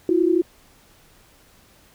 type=tone pair together; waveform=sine; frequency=330.8 / 363 Hz; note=E4 / F#4; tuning=+6 / -33 cents; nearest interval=major second; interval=161 cents; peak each=-18 dBFS; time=0.09-0.42 s; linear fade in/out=2 ms; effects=pink hiss -54 dBFS RMS until 1.94 s